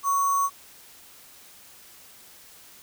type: tone with sample-and-hold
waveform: sine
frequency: 1116 Hz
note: C#6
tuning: 11 cents sharp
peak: -20 dBFS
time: 0.03-0.5 s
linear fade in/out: 50 ms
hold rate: 7350 Hz
effects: white hiss -50 dBFS RMS until 2.82 s